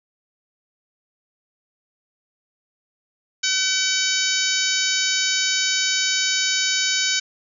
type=harmonic tone; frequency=760 Hz; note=F#5; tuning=46 cents sharp; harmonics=2 / 3 / 4 / 5 / 6 / 7 / 8 / 9; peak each=-27 / -27 / -27 / -27 / -27 / -27 / -27 / -27 dBFS; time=3.43-7.2 s; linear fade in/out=10 ms; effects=none